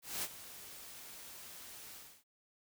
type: noise with ADSR envelope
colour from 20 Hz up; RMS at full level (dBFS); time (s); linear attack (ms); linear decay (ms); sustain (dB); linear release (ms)
white; -37; 0.02-2.24; 210; 45; -14; 290
effects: none